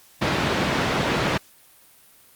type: band-pass noise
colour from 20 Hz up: pink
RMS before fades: -23 dBFS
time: 0.21-1.38 s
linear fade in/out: 10 ms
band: 110 to 3300 Hz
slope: 12 dB/octave
effects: white hiss -53 dBFS RMS until 2.35 s + Opus 48 kbps